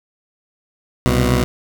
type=tone pair together; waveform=15% pulse; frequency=65.2 / 122.69 Hz; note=C2 / B2; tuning=-5 / -11 cents; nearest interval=major seventh; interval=1094 cents; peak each=-10 dBFS; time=1.06-1.44 s; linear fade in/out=0 ms; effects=none